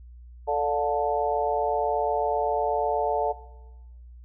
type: harmonic tone with a mistuned harmonic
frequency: 146.83 Hz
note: D3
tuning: in tune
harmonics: 3 / 4 / 5 / 6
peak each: -28 / -28 / -28 / -28 dBFS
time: 0.47-3.33 s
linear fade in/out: 20 ms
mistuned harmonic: 5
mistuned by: -45 cents
effects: noise-tail reverb RT60 1.0 s tail -17 dB re dry + added 60 Hz sine -43 dBFS peak until 4.24 s